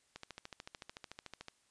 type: click train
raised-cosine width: 0.2 ms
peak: -28 dBFS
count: 19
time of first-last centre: 0.16-1.484 s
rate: 13.6 Hz
effects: white hiss -73 dBFS RMS until 1.7 s + resampled to 22050 Hz